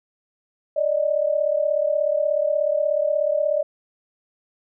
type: tone pair together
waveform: sine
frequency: 580 / 616.6 Hz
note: D5 / D#5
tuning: -22 / -16 cents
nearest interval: minor second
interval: 106 cents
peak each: -21 dBFS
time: 0.76-3.63 s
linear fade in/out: 10 ms
effects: none